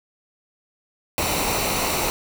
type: noise with comb filter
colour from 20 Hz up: pink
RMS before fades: -23 dBFS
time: 1.18-2.1 s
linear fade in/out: 0 ms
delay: 0.6 ms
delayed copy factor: -0.55
effects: none